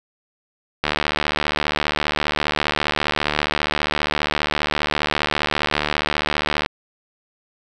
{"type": "click train", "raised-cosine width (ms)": 0.3, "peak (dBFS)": -3, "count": 437, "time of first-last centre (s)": [0.84, 6.661], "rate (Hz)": 74.9, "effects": []}